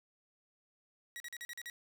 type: tone bursts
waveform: sawtooth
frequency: 1912 Hz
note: A#6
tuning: 43 cents sharp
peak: -39 dBFS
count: 7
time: 1.16-1.699 s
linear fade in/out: 0 ms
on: 41 ms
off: 42 ms
effects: none